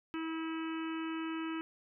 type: harmonic tone with a mistuned harmonic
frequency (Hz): 323.2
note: E4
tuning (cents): -34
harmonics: 1 / 3 / 4 / 5 / 6 / 7 / 8 / 9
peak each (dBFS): -36 / -48 / -46 / -50 / -54 / -54 / -50 / -52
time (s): 0.14-1.61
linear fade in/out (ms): 0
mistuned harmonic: 9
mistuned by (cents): +38
effects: none